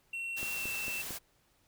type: tone with pitch glide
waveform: triangle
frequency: 2722 to 2677 Hz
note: F7 to E7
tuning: -45 to +26 cents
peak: -34 dBFS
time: 0.13-1.02 s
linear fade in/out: 5 ms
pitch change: -29 cents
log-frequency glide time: 0.53-0.68 s
type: noise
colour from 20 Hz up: white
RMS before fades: -41 dBFS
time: 0.36-1.19 s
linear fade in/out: 20 ms
type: click train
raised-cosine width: 2 ms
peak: -30 dBFS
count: 4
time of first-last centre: 0.43-1.107 s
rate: 4.43 Hz
effects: pink hiss -70 dBFS RMS until 1.67 s